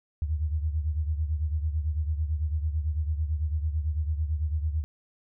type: beating tone pair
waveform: sine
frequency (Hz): 75.5 / 84.5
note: D2 / E2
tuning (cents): +48 / +43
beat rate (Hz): 9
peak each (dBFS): -26 / -32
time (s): 0.22-4.84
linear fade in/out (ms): 0
effects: none